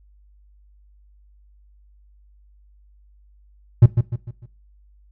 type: tone with echo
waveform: triangle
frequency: 118.7 Hz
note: A#2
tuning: 32 cents sharp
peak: -3 dBFS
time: 3.82-3.86 s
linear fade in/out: 5 ms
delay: 150 ms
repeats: 4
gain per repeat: -8 dB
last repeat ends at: 4.46 s
effects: noise-tail reverb RT60 0.3 s tail -18 dB re dry + added 50 Hz sine -50 dBFS peak until 5.11 s